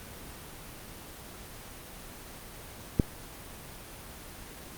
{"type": "click", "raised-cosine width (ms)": 3, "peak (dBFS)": -8, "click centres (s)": 2.998, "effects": ["pink hiss -45 dBFS RMS until 4.77 s", "Opus 24 kbps"]}